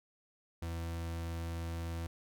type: tone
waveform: 40% pulse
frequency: 83.5 Hz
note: E2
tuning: 23 cents sharp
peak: -36 dBFS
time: 0.62-2.07 s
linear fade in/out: 5 ms
effects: none